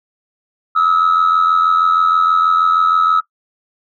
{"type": "tone with amplitude modulation", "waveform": "sine", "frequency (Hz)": 1289, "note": "E6", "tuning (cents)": -39, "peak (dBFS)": -5, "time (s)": [0.75, 3.21], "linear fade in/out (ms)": 20, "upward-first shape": "sine", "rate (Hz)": 86.3, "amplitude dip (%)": 75, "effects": ["noise-tail reverb RT60 0.1 s tail -20 dB re dry", "tanh soft clip ceiling -6 dBFS"]}